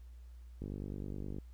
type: click train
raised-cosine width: 3 ms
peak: -29 dBFS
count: 39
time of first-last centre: 0.62-1.385 s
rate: 49.7 Hz
effects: added 60 Hz sine -49 dBFS peak until 1.53 s + pink hiss -73 dBFS RMS until 1.53 s